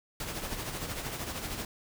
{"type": "noise with tremolo", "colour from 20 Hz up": "pink", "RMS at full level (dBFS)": -35, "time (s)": [0.2, 1.65], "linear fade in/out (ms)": 2, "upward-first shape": "sine", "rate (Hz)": 13, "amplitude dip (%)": 50, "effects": []}